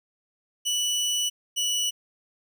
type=tone pair in turn; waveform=25% pulse; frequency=2960 / 2949 Hz; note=F#7 / F#7; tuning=0 / -6 cents; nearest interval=unison; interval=6 cents; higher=first; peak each=-20 dBFS; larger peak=neither; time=0.65-1.3 / 1.56-1.91 s; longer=first; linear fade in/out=20 ms; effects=none